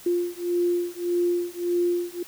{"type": "beating tone pair", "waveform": "sine", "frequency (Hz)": [349.2, 350.9], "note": ["F4", "F4"], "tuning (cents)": [0, 8], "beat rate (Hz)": 1.7, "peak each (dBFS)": -25, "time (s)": [0.06, 2.23], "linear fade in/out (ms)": 5, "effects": ["white hiss -46 dBFS RMS until 2.27 s"]}